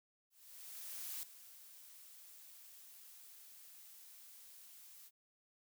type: noise with ADSR envelope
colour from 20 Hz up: blue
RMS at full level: -44 dBFS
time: 0.3-5.11 s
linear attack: 930 ms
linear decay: 3 ms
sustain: -14 dB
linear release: 43 ms
effects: none